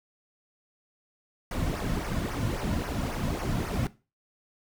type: noise with flanger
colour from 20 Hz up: brown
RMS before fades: -30 dBFS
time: 1.51-3.87 s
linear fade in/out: 2 ms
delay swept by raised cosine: 0.25 to 2.55 ms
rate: 3.7 Hz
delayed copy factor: -0.75
effects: noise-tail reverb RT60 0.3 s tail -18 dB re dry